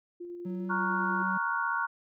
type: tone with tremolo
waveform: sine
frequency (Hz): 349.2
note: F4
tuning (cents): 0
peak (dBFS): -37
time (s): 0.2-1.23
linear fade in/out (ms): 10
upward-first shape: square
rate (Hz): 10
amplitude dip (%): 25
type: tone with pitch glide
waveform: triangle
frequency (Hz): 185 to 189.43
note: F#3 to F#3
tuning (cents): 0 to +41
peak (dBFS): -31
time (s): 0.45-1.38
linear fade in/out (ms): 10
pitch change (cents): +41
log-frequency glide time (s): 0.56-0.72
type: chord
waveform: sine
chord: Gb major seventh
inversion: first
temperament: equal with one note detuned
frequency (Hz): 932.3 / 1108.7 / 1404.2 / 1480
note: Bb5 / Db6 / F6 / Gb6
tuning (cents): 0 / 0 / +9 / 0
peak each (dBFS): -33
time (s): 0.69-1.87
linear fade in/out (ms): 20
effects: none